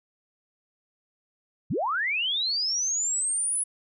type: linear sweep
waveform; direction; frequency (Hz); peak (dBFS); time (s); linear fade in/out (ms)
sine; up; 86 to 10320; -24; 1.7-3.64; 10
effects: none